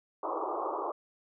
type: band-pass noise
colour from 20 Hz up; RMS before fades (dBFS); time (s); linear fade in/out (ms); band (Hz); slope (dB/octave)
white; -34; 0.23-0.92; 5; 310 to 1200; 96
effects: none